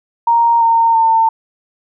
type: tone with pitch steps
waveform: sine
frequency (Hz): 932.3 / 916.8 / 901.6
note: A#5 / A#5 / A5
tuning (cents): 0 / -29 / +42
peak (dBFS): -8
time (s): 0.27-1.29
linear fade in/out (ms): 5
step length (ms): 340
effects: none